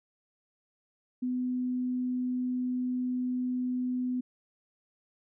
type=tone; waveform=sine; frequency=251 Hz; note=B3; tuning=28 cents sharp; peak=-28 dBFS; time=1.22-4.21 s; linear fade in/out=10 ms; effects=none